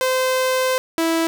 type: tone pair in turn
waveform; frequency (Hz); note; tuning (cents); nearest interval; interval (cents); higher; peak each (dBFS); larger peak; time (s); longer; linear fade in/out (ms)
sawtooth; 516 / 328.4; C5 / E4; -24 / -6; minor sixth; 782; first; -13; neither; 0.01-0.78 / 0.98-1.27; first; 0
effects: none